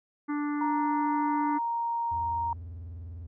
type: harmonic tone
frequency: 293.7 Hz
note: D4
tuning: in tune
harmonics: 1 / 3 / 4 / 5 / 6 / 7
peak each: -28 / -40 / -39 / -44 / -49 / -46 dBFS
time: 0.28-1.59 s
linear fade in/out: 20 ms
type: tone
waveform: sine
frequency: 933 Hz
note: A#5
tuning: 1 cent sharp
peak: -27 dBFS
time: 0.61-2.53 s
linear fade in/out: 2 ms
type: tone with vibrato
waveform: triangle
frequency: 83.8 Hz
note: E2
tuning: 29 cents sharp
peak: -36 dBFS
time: 2.11-3.27 s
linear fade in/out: 10 ms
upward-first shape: sine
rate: 20 Hz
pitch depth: 210 cents each way
effects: none